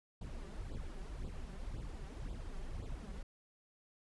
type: noise with flanger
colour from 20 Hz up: brown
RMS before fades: -44 dBFS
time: 0.21-3.23 s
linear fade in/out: 5 ms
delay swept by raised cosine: 0.24 to 5.24 ms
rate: 1.9 Hz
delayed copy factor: +0.75
effects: resampled to 24000 Hz